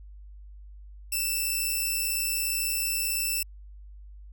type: tone pair together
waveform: 5% pulse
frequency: 2637 / 2697 Hz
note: E7 / E7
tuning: 0 / +39 cents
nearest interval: unison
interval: 39 cents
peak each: -19 / -21 dBFS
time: 1.12-3.43 s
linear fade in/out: 5 ms
effects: added 50 Hz sine -43 dBFS peak until 4.32 s